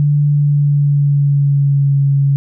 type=tone with pitch glide; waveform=sine; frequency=145.9 to 139.47 Hz; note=D3 to C#3; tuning=-11 to +11 cents; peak=-9 dBFS; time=0-2.36 s; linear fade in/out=0 ms; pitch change=-78 cents; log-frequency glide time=0.26-1.97 s; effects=none